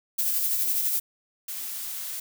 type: noise with tremolo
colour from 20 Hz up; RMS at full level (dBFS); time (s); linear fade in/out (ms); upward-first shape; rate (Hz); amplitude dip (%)
violet; -24; 0.18-1; 10; sine; 12; 35
type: noise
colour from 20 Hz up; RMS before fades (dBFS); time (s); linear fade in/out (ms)
blue; -34; 1.48-2.2; 5
effects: none